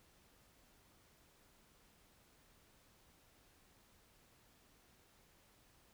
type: silence
effects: pink hiss -69 dBFS RMS until 5.93 s